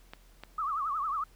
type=clicks; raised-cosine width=0.3 ms; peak=-26 dBFS; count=2; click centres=0.135 / 0.436 s
type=tone with vibrato; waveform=sine; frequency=1200 Hz; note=D6; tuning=37 cents sharp; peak=-29 dBFS; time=0.58-1.24 s; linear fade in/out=5 ms; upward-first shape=triangle; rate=11 Hz; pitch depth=190 cents each way
effects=added 41 Hz sine -56 dBFS peak until 1.35 s + pink hiss -63 dBFS RMS until 1.35 s